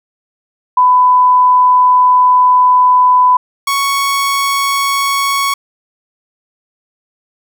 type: tone pair in turn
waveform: sine / sawtooth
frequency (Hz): 1000 / 1110.8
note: B5 / C#6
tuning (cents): +21 / +3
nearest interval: major second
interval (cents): 182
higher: second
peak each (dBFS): -5 / -8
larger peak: first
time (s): 0.77-3.37 / 3.67-5.54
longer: first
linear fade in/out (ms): 5
effects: none